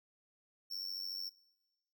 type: tone with amplitude modulation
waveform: square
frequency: 5440 Hz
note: F8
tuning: 46 cents flat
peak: -36 dBFS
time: 0.7-1.3 s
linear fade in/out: 20 ms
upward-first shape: sine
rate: 93.8 Hz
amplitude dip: 80%
effects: noise-tail reverb RT60 1.0 s tail -20 dB re dry